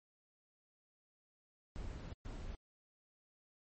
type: noise bursts at uneven times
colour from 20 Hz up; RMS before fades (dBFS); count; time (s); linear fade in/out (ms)
brown; -45; 2; 1.76-2.13 / 2.25-2.55; 0
effects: MP3 32 kbps